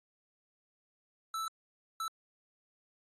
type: tone bursts at uneven times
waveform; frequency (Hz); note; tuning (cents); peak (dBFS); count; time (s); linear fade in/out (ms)
square; 1318.5; E6; 0; -35; 2; 1.34-1.48 / 2-2.08; 2
effects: AAC 32 kbps